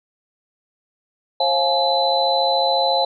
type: tone cluster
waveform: sine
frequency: 537 / 695 / 849 / 4013 Hz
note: C5 / F5 / G#5 / B7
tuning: +45 / -9 / +38 / +27 cents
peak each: -21 dBFS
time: 1.4-3.05 s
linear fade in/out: 5 ms
effects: none